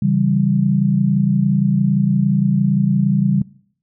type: chord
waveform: sine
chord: C# diminished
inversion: none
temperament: equal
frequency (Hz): 138.59 / 164.81 / 196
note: C#3 / E3 / G3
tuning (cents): 0 / 0 / 0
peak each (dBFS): -17 / -20 / -16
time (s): 0.02-3.42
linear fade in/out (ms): 5
effects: noise-tail reverb RT60 0.6 s tail -21 dB re dry